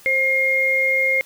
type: tone pair together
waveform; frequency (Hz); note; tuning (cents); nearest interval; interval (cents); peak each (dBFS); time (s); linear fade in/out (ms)
sine; 526.8 / 2133; C5 / C7; +12 / +33; 2 octaves; 2421; -24 / -16; 0.06-1.21; 0
effects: white hiss -47 dBFS RMS until 1.25 s